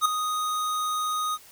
square tone with ADSR envelope, 1244.5 Hz, D#6, in tune, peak -16 dBFS, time 0.01-1.38 s, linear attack 44 ms, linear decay 5 ms, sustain -10 dB, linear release 42 ms, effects white hiss -51 dBFS RMS until 1.51 s

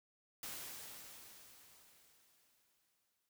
white noise with exponential decay, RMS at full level -45 dBFS, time 0.43-3.29 s, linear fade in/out 2 ms, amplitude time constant 620 ms, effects none

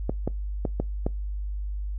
clicks, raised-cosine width 2 ms, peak -12 dBFS, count 5, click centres 0.095 / 0.276 / 0.652 / 0.8 / 1.065 s, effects noise-tail reverb RT60 0.2 s tail -24 dB re dry + added 50 Hz sine -28 dBFS peak until 1.98 s

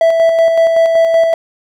triangle tone with tremolo, 659.3 Hz, E5, in tune, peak -4 dBFS, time 0.01-1.34 s, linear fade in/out 2 ms, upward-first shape square, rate 5.3 Hz, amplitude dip 35%, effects none

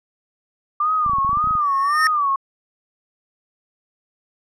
sine tone with vibrato, 1174.7 Hz, D6, in tune, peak -16 dBFS, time 0.8-2.36 s, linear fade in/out 5 ms, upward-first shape sine, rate 1.8 Hz, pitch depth 130 cents each way
clicks, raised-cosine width 5 ms, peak -21 dBFS, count 12, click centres 1.063 / 1.096 / 1.134 / 1.185 / 1.248 / 1.293 / 1.331 / 1.372 / 1.442 / 1.473 / 1.509 / 1.553 s
square tone with exponential growth, 1824 Hz, A#6, 38 cents flat, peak -14 dBFS, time 1.61-2.07 s, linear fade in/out 1 ms, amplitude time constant 99 ms
effects low-pass 9000 Hz 12 dB/octave

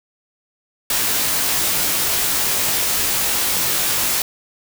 white noise with comb filter, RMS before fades -19 dBFS, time 0.9-4.22 s, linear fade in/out 2 ms, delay 19 ms, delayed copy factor -0.75, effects none

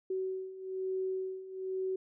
sine beating tone pair, 376.3 / 377.4 Hz, F#4 / F#4, +29 / +34 cents, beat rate 1.1 Hz, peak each -39 / -35 dBFS, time 0.1-1.96 s, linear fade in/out 5 ms, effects none

